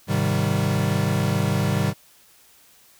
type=chord; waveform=square; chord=Ab major seventh; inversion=none; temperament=equal; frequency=103.83 / 130.81 / 155.56 / 196 Hz; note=Ab2 / C3 / Eb3 / G3; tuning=0 / 0 / 0 / 0 cents; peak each=-26 dBFS; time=0.07-1.94 s; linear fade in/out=50 ms; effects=white hiss -54 dBFS RMS until 2.99 s